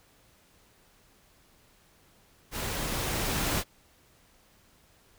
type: noise with level ramp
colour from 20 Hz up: pink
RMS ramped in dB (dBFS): -34 to -28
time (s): 2.51-3.64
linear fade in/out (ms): 50
effects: pink hiss -62 dBFS RMS until 5.18 s